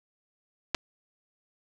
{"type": "clicks", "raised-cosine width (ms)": 0.2, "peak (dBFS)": -10, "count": 2, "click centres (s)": [0.746, 0.749], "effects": []}